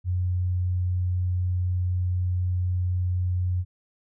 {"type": "tone", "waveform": "sine", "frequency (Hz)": 90.4, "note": "F#2", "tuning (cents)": -40, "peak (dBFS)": -22, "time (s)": [0.04, 3.65], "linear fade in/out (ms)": 50, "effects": []}